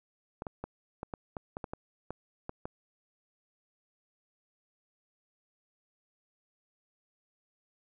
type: clicks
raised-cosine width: 1 ms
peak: -23 dBFS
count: 12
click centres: 0.421 / 0.468 / 0.64 / 1.031 / 1.138 / 1.368 / 1.569 / 1.642 / 1.735 / 2.106 / 2.494 / 2.655 s
effects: none